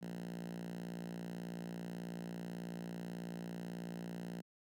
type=tone with high-pass filter; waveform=5% pulse; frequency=58.27 Hz; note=A#1; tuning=in tune; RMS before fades=-45 dBFS; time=0.01-4.42 s; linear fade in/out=20 ms; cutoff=180 Hz; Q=5.5; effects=none